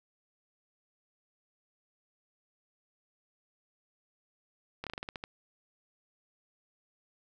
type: slowing click train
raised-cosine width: 0.3 ms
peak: -22 dBFS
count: 9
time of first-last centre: 4.84-5.239 s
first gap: 27 ms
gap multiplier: 1.17
effects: none